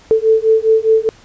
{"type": "beating tone pair", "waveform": "sine", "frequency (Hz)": [440, 444.9], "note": ["A4", "A4"], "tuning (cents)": [0, 19], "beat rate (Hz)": 4.9, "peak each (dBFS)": -12, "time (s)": [0.11, 1.09], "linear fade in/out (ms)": 0, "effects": ["pink hiss -45 dBFS RMS until 1.24 s", "resampled to 16000 Hz"]}